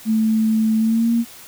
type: tone with pitch glide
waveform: sine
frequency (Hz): 220 to 233.1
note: A3 to A#3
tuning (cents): 0 to 0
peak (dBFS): -14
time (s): 0.05-1.25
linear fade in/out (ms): 50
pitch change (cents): +100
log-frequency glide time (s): 0.78-1.12
effects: white hiss -41 dBFS RMS until 1.47 s